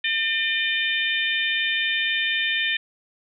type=harmonic tone with a mistuned harmonic; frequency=602 Hz; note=D5; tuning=43 cents sharp; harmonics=3 / 4 / 5 / 6; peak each=-25 / -26 / -27 / -28 dBFS; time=0.04-2.77 s; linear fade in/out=5 ms; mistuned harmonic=5; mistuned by=+23 cents; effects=none